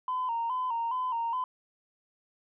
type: tone with vibrato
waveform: sine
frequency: 969 Hz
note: B5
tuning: 33 cents flat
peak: -27 dBFS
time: 0.08-1.44 s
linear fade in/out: 2 ms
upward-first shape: square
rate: 2.4 Hz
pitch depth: 79 cents each way
effects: tanh soft clip ceiling -24 dBFS